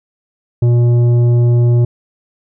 sine tone with tanh clipping, 120 Hz, B2, 49 cents flat, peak -9 dBFS, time 0.62-1.85 s, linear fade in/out 5 ms, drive 9 dB, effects none

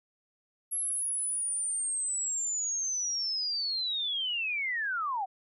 sine linear sweep, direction down, 11250 to 726 Hz, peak -29 dBFS, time 0.71-5.26 s, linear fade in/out 20 ms, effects none

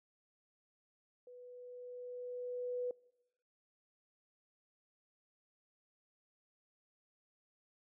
sine tone with level ramp, 493.9 Hz, B4, in tune, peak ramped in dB -52 to -34 dBFS, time 1.27-2.91 s, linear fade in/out 2 ms, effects noise-tail reverb RT60 1.0 s tail -25 dB re dry

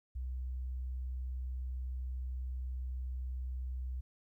sine tone, 63.4 Hz, B1, 46 cents sharp, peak -36 dBFS, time 0.15-4.01 s, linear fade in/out 10 ms, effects 13-bit

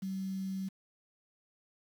sine tone with quantisation, 191.2 Hz, G3, 43 cents flat, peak -34 dBFS, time 0.02-0.69 s, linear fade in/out 10 ms, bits 9, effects none

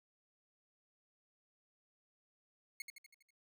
sawtooth tone with echo, 2176 Hz, C#7, 33 cents flat, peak -38 dBFS, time 2.8-2.82 s, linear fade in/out 2 ms, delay 81 ms, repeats 6, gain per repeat -5 dB, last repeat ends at 3.306 s, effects none

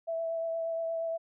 sine tone with vibrato, 659.3 Hz, E5, in tune, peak -30 dBFS, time 0.07-1.18 s, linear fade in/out 20 ms, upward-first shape triangle, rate 8.5 Hz, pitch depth 16 cents each way, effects none

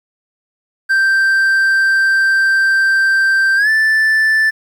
triangle tone with pitch glide, 1568 to 1760 Hz, G6 to A6, 0 to 0 cents, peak -8 dBFS, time 0.89-4.51 s, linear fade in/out 20 ms, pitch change +200 cents, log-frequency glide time 3.56-3.69 s, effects 8-bit

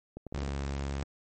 clicks, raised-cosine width 2 ms, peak -27 dBFS, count 7, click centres 0.17 / 0.267 / 0.325 / 0.381 / 0.429 / 0.481 / 0.665 s
sawtooth tone, 69.3 Hz, C#2, in tune, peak -28 dBFS, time 0.34-1.03 s, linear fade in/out 0 ms
effects MP3 32 kbps

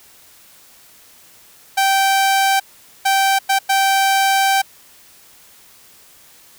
sawtooth tone bursts at uneven times, 779 Hz, G5, 11 cents flat, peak -9 dBFS, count 4, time 1.77-2.6 / 3.05-3.39 / 3.49-3.59 / 3.69-4.62 s, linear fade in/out 10 ms, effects white hiss -47 dBFS RMS until 6.58 s

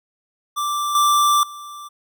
square tone with level steps, 1174.7 Hz, D6, in tune, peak -21 / -14 / -34 dBFS, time 0.56-1.89 s, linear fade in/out 20 ms, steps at 0.95 / 1.43 s, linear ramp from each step 2 ms, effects none

